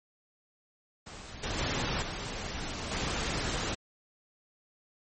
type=noise with level steps; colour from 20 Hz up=pink; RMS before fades=-45 / -34 / -31 / -37 / -32 dBFS; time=1.06-3.75 s; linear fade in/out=10 ms; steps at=1.43 / 1.58 / 2.02 / 2.91 s; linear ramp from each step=5 ms; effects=MP3 32 kbps